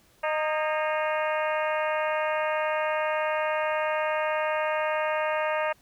harmonic tone with a mistuned harmonic, 308.2 Hz, D#4, 16 cents flat, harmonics 2 / 3 / 4 / 5 / 6 / 7 / 8 / 9, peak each -27 / -31 / -33 / -35 / -37 / -38 / -39 / -40 dBFS, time 0.23-5.73 s, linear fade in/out 10 ms, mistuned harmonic 5, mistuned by +68 cents, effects pink hiss -61 dBFS RMS until 5.81 s

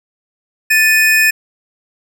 square tone pair together, 1760 / 2489 Hz, A6 / D#7, 0 / 0 cents, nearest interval tritone, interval 600 cents, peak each -12 dBFS, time 0.7-1.31 s, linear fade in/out 10 ms, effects none

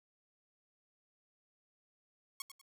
5% pulse tone with echo, 1100 Hz, C#6, 14 cents flat, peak -27 dBFS, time 2.4-2.42 s, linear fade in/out 2 ms, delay 97 ms, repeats 2, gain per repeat -10 dB, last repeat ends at 2.614 s, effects none

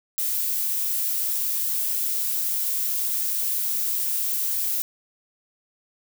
violet noise, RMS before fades -25 dBFS, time 0.18-4.82 s, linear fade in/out 0 ms, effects none

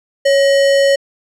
sine tone with sample-and-hold, 554.4 Hz, C#5, in tune, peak -8 dBFS, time 0.25-0.96 s, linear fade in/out 10 ms, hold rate 2450 Hz, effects low-pass 7000 Hz 12 dB/octave

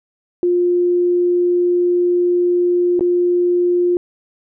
sine tone with dropouts, 353.3 Hz, F4, 20 cents sharp, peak -12 dBFS, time 0.43-3.97 s, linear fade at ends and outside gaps 1 ms, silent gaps 2.994-3.008 s, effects none

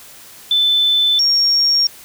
sine tone pair in turn, 3520 / 5551 Hz, A7 / F8, 0 / -11 cents, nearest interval minor sixth, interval 789 cents, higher second, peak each -11 dBFS, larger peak neither, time 0.51-1.19 / 1.19-1.87 s, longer neither, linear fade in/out 2 ms, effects white hiss -40 dBFS RMS until 2.04 s

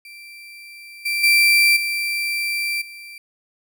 35% pulse tone with level steps, 2349 Hz, D7, in tune, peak -36 / -18 / -10 / -19 / -34 dBFS, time 0.05-3.18 s, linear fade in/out 2 ms, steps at 1.05 / 1.23 / 1.76 / 2.81 s, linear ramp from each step 10 ms, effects none

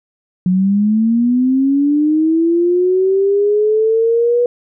sine linear sweep, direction up, 179.4 to 487.8 Hz, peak -10 dBFS, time 0.46-4.46 s, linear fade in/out 2 ms, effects none

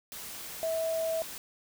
sine tone in noise, 650 Hz, E5, 24 cents flat, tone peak -28 dBFS, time 0.63-1.22 s, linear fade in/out 0 ms, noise white, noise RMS -42 dBFS, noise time 0.12-1.38 s, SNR +11 dB, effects none

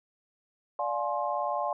sine chord, D half-diminished seventh, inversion none, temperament just, 587.3 / 704.8 / 845.8 / 1057.2 Hz, D5 / F5 / Ab5 / C6, 0 / +16 / +31 / +18 cents, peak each -33 dBFS, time 0.79-1.73 s, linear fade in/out 2 ms, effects none

